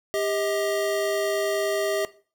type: tone pair together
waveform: square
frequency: 398.8 / 634.8 Hz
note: G4 / D#5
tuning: +30 / +35 cents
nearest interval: minor sixth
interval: 805 cents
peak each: -27 dBFS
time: 0.14-2.05 s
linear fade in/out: 0 ms
effects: noise-tail reverb RT60 0.4 s tail -17 dB re dry